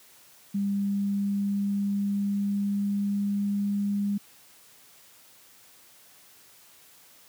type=tone with pitch glide; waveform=sine; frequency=200 to 202.3 Hz; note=G3 to G#3; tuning=+35 to -45 cents; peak=-24 dBFS; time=0.54-4.18 s; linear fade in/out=10 ms; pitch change=+20 cents; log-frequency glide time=0.75-3.91 s; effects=white hiss -55 dBFS RMS until 7.28 s + high-pass 80 Hz 12 dB/octave